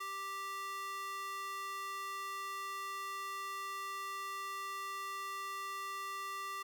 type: tone with high-pass filter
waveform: square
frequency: 392 Hz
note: G4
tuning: in tune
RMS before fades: -42 dBFS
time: 0-6.63 s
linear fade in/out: 10 ms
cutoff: 1200 Hz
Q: 2.1
effects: none